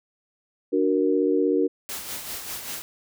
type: chord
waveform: sine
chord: D augmented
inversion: none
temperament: equal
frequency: 293.7 / 370 / 466.2 Hz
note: D4 / F#4 / A#4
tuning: 0 / 0 / 0 cents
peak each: -23 / -23 / -23 dBFS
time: 0.72-1.68 s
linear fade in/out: 20 ms
type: noise with tremolo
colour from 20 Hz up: white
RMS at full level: -32 dBFS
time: 1.89-2.82 s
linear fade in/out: 0 ms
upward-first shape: sine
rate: 5.1 Hz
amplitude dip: 50%
effects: none